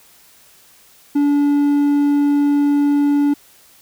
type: tone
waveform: triangle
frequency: 287.8 Hz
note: D4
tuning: 35 cents flat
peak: -10 dBFS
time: 1.15-3.34 s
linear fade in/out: 10 ms
effects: white hiss -49 dBFS RMS until 3.81 s